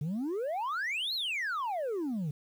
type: exponential two-way sweep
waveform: sine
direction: up then down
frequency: 139.3 to 4368 to 139.3 Hz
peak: -28 dBFS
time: 0.01-2.31 s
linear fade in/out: 5 ms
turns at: 1.14 s
effects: tanh soft clip ceiling -30 dBFS + 10-bit